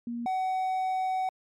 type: tone pair in turn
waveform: sine / triangle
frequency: 236.6 / 751.2 Hz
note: A#3 / F#5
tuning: +26 / +26 cents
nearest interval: octave + minor sixth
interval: 2000 cents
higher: second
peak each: -31 / -24 dBFS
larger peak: second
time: 0.07-0.26 / 0.26-1.29 s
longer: second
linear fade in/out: 2 ms
effects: MP3 64 kbps